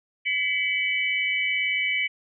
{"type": "tone cluster", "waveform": "sine", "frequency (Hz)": [1992, 2090, 2283, 2985], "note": ["B6", "C7", "D7", "F#7"], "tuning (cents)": [14, -2, -50, 15], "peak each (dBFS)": [-30, -33, -24, -30], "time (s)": [0.25, 2.08], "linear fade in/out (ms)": 20, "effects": []}